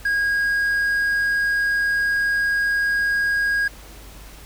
triangle tone, 1637 Hz, G#6, 25 cents flat, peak -16 dBFS, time 0.05-3.68 s, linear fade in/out 5 ms, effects added 50 Hz sine -41 dBFS peak until 4.45 s + pink hiss -44 dBFS RMS until 4.45 s

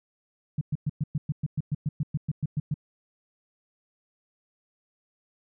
sine tone bursts, 148.4 Hz, D3, 18 cents sharp, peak -23 dBFS, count 16, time 0.58-2.742 s, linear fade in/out 5 ms, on 32 ms, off 110 ms, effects none

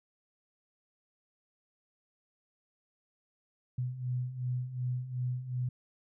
sine beating tone pair, 123.47 / 126.17 Hz, B2 / B2, 0 / +37 cents, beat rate 2.7 Hz, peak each -38 / -33 dBFS, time 3.78-5.69 s, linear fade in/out 5 ms, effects none

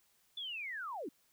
sine linear sweep, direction down, 3515 to 237.2 Hz, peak -39 dBFS, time 0.37-1.09 s, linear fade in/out 5 ms, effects white hiss -72 dBFS RMS until 1.32 s

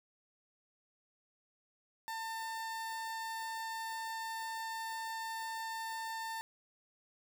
30% pulse tone, 898 Hz, A5, 35 cents sharp, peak -36 dBFS, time 2.08-6.41 s, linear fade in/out 0 ms, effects none

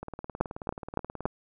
two click trains, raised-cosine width 1 ms, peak -11 / -23 dBFS, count 4 / 24, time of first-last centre 0.41-1.255 / 0.03-1.26 s, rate 3.55 / 18.7 Hz, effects none

